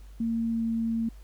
sine tone with pitch glide, 228.8 to 227.5 Hz, A#3 to A#3, -32 to -42 cents, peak -25 dBFS, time 0.2-1.09 s, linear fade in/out 5 ms, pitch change -10 cents, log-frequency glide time 0.51-0.63 s, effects added 50 Hz sine -44 dBFS peak until 1.23 s + pink hiss -61 dBFS RMS until 1.23 s

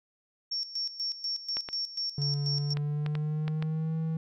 sine tone with tremolo, 5480 Hz, F8, 34 cents flat, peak -29 dBFS, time 0.51-2.74 s, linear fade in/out 10 ms, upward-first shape square, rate 4.1 Hz, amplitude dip 75%
clicks, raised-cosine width 0.3 ms, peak -21 dBFS, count 7, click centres 1.569 / 1.688 / 2.771 / 3.063 / 3.153 / 3.48 / 3.625 s
triangle tone with pitch glide, 143.2 to 160.74 Hz, D3 to E3, -43 to -43 cents, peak -26 dBFS, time 2.18-4.17 s, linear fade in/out 2 ms, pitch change +200 cents, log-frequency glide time 2.54-3.96 s
effects none

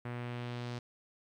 sawtooth tone with low-pass filter sweep, 121.3 Hz, B2, 31 cents flat, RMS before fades -40 dBFS, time 0.05-0.79 s, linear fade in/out 5 ms, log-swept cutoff 2000 to 5000 Hz, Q 1.5, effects 12-bit

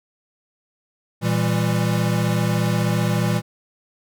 square chord, E diminished, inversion second, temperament equal with one note detuned, 116.54 / 164.81 / 199.65 Hz, Bb2 / E3 / G3, 0 / 0 / +32 cents, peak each -22 / -23 / -25 dBFS, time 1.21-3.42 s, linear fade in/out 50 ms, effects none

